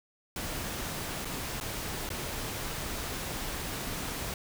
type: noise with dropouts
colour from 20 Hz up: pink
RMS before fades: -36 dBFS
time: 0.36-4.34 s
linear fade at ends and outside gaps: 2 ms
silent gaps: 1.248-1.253 / 1.601-1.61 / 2.091-2.102 s
effects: none